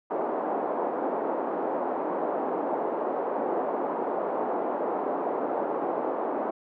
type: band-pass noise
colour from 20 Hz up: white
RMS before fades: -29 dBFS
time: 0.1-6.51 s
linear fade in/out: 10 ms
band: 280 to 850 Hz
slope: 24 dB/octave
effects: none